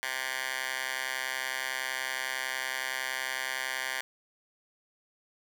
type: tone with high-pass filter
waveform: 10% pulse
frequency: 130.81 Hz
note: C3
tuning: in tune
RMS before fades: -34 dBFS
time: 0.03-4.01 s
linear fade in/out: 0 ms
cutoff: 1500 Hz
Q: 1.9
effects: none